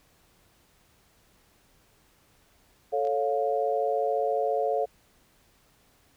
sine chord, A augmented, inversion none, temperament equal with one note detuned, 440 / 554.4 / 705.3 Hz, A4 / C#5 / E#5, 0 / 0 / +17 cents, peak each -28 dBFS, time 2.92-4.86 s, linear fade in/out 20 ms
clicks, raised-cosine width 0.2 ms, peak -33 dBFS, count 2, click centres 3.051 / 3.072 s
effects pink hiss -63 dBFS RMS until 6.16 s

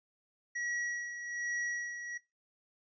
square tone with tremolo, 1919 Hz, A#6, 50 cents sharp, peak -33 dBFS, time 0.55-2.18 s, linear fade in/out 10 ms, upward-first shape sine, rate 1.2 Hz, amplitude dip 60%, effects noise-tail reverb RT60 0.2 s tail -20 dB re dry + resampled to 16000 Hz

